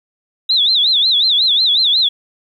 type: tone with vibrato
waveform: sine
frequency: 3732 Hz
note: A#7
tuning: 1 cent sharp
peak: -10 dBFS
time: 0.49-2.09 s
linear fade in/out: 10 ms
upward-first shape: sine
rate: 5.5 Hz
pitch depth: 190 cents each way
effects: 8-bit